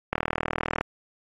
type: click train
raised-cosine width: 0.5 ms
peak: -9 dBFS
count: 28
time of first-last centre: 0.13-0.81 s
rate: 39.7 Hz
effects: AAC 32 kbps